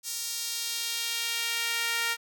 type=tone with high-pass filter sweep; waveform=sawtooth; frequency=464.3 Hz; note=A#4; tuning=7 cents flat; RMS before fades=-31 dBFS; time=0.03-2.17 s; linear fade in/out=50 ms; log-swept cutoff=6000 to 1700 Hz; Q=1.2; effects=none